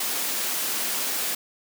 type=high-pass noise; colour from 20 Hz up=white; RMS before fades=-27 dBFS; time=0-1.35 s; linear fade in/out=5 ms; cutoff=190 Hz; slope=24 dB/octave; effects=none